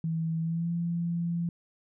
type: tone with pitch glide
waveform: sine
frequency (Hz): 162.7 to 170.39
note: E3 to F3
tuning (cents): -22 to -42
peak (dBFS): -27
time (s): 0.04-1.49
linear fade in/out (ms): 2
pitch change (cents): +80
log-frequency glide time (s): 0.41-0.71
effects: none